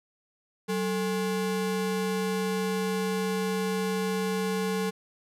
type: ring-modulated tone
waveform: square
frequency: 314.7 Hz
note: D#4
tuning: 20 cents sharp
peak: -24 dBFS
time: 0.68-4.91 s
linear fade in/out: 20 ms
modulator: 127 Hz
effects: resampled to 32000 Hz + 10-bit